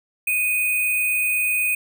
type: tone with sample-and-hold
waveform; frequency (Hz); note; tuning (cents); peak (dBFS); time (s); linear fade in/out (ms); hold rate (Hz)
sine; 2489; D#7; 0; -18; 0.27-1.75; 5; 11025
effects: none